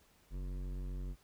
triangle tone with hard clipping, 46.25 Hz, F#1, in tune, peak -40 dBFS, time 0.3-1.16 s, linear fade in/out 50 ms, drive 18 dB, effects pink hiss -68 dBFS RMS until 1.23 s

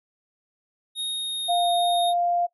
square tone with pitch glide, 3729 to 3699 Hz, A#7 to A#7, 0 to -14 cents, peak -26 dBFS, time 0.95-2.14 s, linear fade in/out 50 ms, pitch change -14 cents, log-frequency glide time 1.1-1.6 s
sine tone, 698.5 Hz, F5, in tune, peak -20 dBFS, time 1.48-2.47 s, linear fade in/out 20 ms
effects noise-tail reverb RT60 0.1 s tail -19 dB re dry

